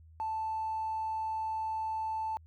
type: tone with tanh clipping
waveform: triangle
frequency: 880 Hz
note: A5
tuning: in tune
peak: -31 dBFS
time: 0.2-2.37 s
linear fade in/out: 0 ms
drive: 1 dB
effects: added 80 Hz sine -53 dBFS peak until 2.46 s

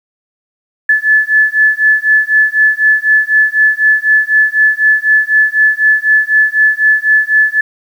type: beating tone pair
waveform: sine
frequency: 1728 / 1732 Hz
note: A6 / A6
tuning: -32 / -28 cents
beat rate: 4 Hz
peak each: -10 dBFS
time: 0.89-7.61 s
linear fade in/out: 5 ms
effects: 7-bit

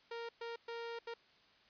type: tone bursts at uneven times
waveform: sawtooth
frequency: 465.4 Hz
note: A#4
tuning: 3 cents flat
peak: -38 dBFS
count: 4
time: 0.11-0.29 / 0.41-0.56 / 0.68-0.99 / 1.07-1.14 s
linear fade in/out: 5 ms
effects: white hiss -67 dBFS RMS until 1.69 s + resampled to 11025 Hz

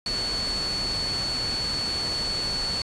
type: tone in noise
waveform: sine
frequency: 4435 Hz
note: C#8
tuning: in tune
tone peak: -26 dBFS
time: 0.06-2.82 s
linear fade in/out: 2 ms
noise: pink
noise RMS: -33 dBFS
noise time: 0.06-2.82 s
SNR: +4 dB
effects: resampled to 22050 Hz

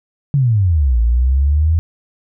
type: exponential two-way sweep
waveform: sine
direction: down then up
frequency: 146.8 to 56 to 83.6 Hz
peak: -10 dBFS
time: 0.34-1.79 s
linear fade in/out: 0 ms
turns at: 1 s
effects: none

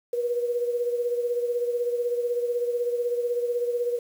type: beating tone pair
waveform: sine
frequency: 480 / 496 Hz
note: B4 / B4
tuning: -49 / +7 cents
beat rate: 16 Hz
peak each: -24 / -32 dBFS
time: 0.13-3.99 s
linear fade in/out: 5 ms
effects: 8-bit

